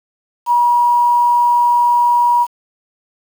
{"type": "tone with quantisation", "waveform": "sine", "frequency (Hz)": 961, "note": "B5", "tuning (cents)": -48, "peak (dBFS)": -9, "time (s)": [0.46, 2.47], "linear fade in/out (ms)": 50, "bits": 6, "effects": []}